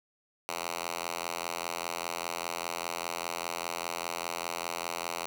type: tone with high-pass filter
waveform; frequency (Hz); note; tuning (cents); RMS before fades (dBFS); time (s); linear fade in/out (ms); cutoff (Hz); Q
5% pulse; 85; F2; -46; -36; 0.49-5.26; 0; 660; 0.51
effects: none